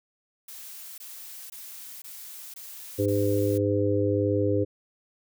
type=noise bursts; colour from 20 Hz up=blue; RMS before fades=-42 dBFS; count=6; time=0.48-3.58 s; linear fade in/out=5 ms; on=500 ms; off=20 ms
type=harmonic tone; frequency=101.6 Hz; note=G#2; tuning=38 cents flat; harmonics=1 / 3 / 4 / 5; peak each=-27 / -27 / -27 / -27 dBFS; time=2.98-4.65 s; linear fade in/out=20 ms
effects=none